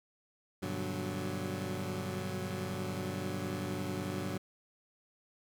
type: chord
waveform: 20% pulse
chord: G major seventh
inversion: none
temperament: equal with one note detuned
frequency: 98 / 121.84 / 146.83 / 185 Hz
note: G2 / B2 / D3 / F#3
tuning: 0 / -23 / 0 / 0 cents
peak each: -35 / -39 / -38 / -34 dBFS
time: 0.62-4.38 s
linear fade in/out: 10 ms
effects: none